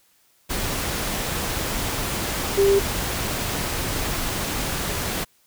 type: tone in noise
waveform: sine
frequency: 396 Hz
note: G4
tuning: 18 cents sharp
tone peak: -14 dBFS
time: 2.57-2.8 s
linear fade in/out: 20 ms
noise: pink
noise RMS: -26 dBFS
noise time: 0.49-5.25 s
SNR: +9 dB
effects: white hiss -61 dBFS RMS until 5.46 s